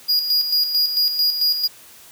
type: tone with tremolo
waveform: square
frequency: 4872 Hz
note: D#8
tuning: 37 cents flat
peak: -15 dBFS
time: 0.08-1.68 s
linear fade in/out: 20 ms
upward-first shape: square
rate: 4.5 Hz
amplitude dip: 55%
effects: white hiss -45 dBFS RMS until 2.11 s + high-pass 60 Hz 12 dB/octave